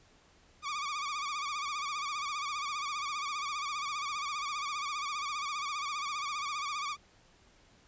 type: tone with vibrato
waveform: sawtooth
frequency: 1169 Hz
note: D6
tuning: 8 cents flat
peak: -30 dBFS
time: 0.62-6.97 s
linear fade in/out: 50 ms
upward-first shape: sine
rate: 15 Hz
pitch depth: 93 cents each way
effects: pink hiss -63 dBFS RMS until 7.87 s + resampled to 16000 Hz